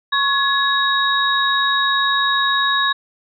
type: tone cluster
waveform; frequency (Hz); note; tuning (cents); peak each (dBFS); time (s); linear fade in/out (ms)
sine; 1098 / 1688 / 3797; C#6 / G#6 / A#7; -17 / +28 / +31; -19; 0.12-2.93; 10
effects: none